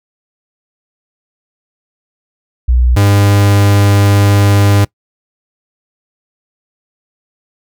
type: tone pair in turn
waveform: sine / 45% pulse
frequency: 61.2 / 101.01 Hz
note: B1 / G#2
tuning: -15 / -48 cents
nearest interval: major sixth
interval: 867 cents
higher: second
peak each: -6 dBFS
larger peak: neither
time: 2.68-2.96 / 2.96-4.85 s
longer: second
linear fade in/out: 10 ms
effects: noise-tail reverb RT60 0.1 s tail -24 dB re dry